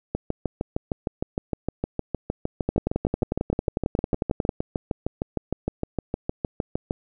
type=two click trains; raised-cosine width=2 ms; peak=-11 / -9 dBFS; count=45 / 21; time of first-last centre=0.15-6.909 / 2.69-4.492 s; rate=6.51 / 11.1 Hz; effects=none